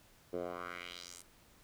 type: tone with band-pass filter sweep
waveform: 10% pulse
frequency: 88 Hz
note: F2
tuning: 14 cents sharp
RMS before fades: -44 dBFS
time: 0.33-1.22 s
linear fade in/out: 5 ms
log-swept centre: 430 to 9300 Hz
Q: 2.2
effects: pink hiss -64 dBFS RMS until 1.63 s